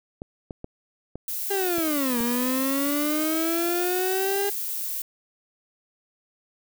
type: clicks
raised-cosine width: 2 ms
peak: -21 dBFS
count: 6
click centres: 0.219 / 0.508 / 0.644 / 1.156 / 1.783 / 2.206 s
type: noise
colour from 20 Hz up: violet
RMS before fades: -30 dBFS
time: 1.28-5.02 s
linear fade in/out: 2 ms
type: linear two-way sweep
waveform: 35% pulse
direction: down then up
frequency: 404.9 to 233.1 to 404.9 Hz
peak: -22 dBFS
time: 1.5-4.5 s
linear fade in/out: 10 ms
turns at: 2.19 s
effects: none